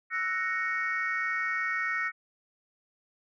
sine chord, F# dominant seventh, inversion third, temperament equal, 1318.5 / 1480 / 1864.7 / 2217 Hz, E6 / F#6 / A#6 / C#7, 0 / 0 / 0 / 0 cents, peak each -34 / -35 / -30 / -33 dBFS, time 0.1-2.12 s, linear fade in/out 50 ms, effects tanh soft clip ceiling -20 dBFS

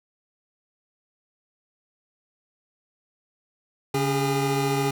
25% pulse tone pair together, 140.3 / 406.6 Hz, C#3 / G#4, +21 / -37 cents, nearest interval octave + tritone, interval 1842 cents, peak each -21 dBFS, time 3.94-4.91 s, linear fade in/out 5 ms, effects none

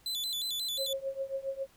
40% pulse tone with vibrato, 3744 Hz, A#7, 7 cents sharp, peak -31 dBFS, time 0.06-0.93 s, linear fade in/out 2 ms, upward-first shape square, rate 5.6 Hz, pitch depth 130 cents each way
sine tone with tremolo, 541 Hz, C#5, 42 cents flat, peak -29 dBFS, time 0.77-1.67 s, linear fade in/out 50 ms, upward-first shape triangle, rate 7.3 Hz, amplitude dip 95%
effects pink hiss -63 dBFS RMS until 1.76 s

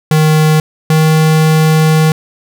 square tone pair in turn, 155.5 / 157.22 Hz, D#3 / D#3, -1 / +18 cents, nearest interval unison, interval 19 cents, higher second, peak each -7 dBFS, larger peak neither, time 0.11-0.6 / 0.9-2.12 s, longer second, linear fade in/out 2 ms, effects none

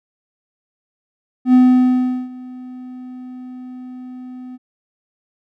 triangle tone with ADSR envelope, 252.8 Hz, B3, 41 cents sharp, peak -4 dBFS, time 1.45-4.58 s, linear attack 85 ms, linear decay 750 ms, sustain -24 dB, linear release 32 ms, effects none

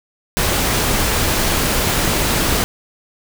pink noise, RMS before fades -17 dBFS, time 0.37-2.64 s, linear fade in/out 0 ms, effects none

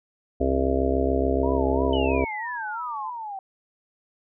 harmonic tone, 66.9 Hz, C2, 39 cents sharp, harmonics 1 / 2 / 4 / 5 / 6 / 7 / 8 / 9 / 10, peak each -26 / -36 / -26 / -34 / -26 / -29 / -38 / -30 / -29 dBFS, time 0.4-2.25 s, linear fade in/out 10 ms
sine tone with vibrato, 912 Hz, A#5, 38 cents flat, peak -31 dBFS, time 1.43-3.1 s, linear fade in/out 5 ms, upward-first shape sine, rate 3 Hz, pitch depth 140 cents each way
sine exponential sweep, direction down, 3034 to 756 Hz, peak -31 dBFS, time 1.93-3.39 s, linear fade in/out 2 ms
effects none

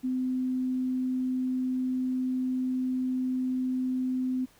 sine tone, 256.1 Hz, C4, 37 cents flat, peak -26 dBFS, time 0.03-4.46 s, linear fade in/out 20 ms, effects pink hiss -60 dBFS RMS until 4.59 s

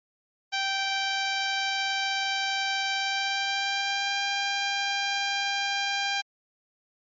10% pulse tone with pitch glide, 781 to 797 Hz, G5 to G5, -7 to +28 cents, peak -17 dBFS, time 0.52-6.22 s, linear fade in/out 20 ms, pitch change +35 cents, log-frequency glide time 2.95-4.2 s, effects MP3 32 kbps

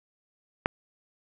click, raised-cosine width 0.5 ms, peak -8 dBFS, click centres 0.659 s, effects none

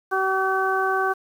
harmonic tone, 381.6 Hz, G4, 47 cents flat, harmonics 1 / 2 / 3 / 4, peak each -25 / -25 / -25 / -25 dBFS, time 0.11-1.14 s, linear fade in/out 20 ms, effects 8-bit

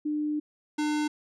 sine / square tone pair in turn, 300 / 300 Hz, D4 / D4, +37 / +37 cents, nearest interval unison, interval 0 cents, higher neither, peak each -26 dBFS, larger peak neither, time 0.05-0.4 / 0.78-1.08 s, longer first, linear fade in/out 10 ms, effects resampled to 22050 Hz

